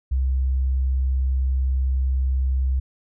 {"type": "tone", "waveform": "sine", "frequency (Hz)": 65.41, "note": "C2", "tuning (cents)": 0, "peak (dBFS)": -18, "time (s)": [0.11, 2.8], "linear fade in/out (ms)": 10, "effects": []}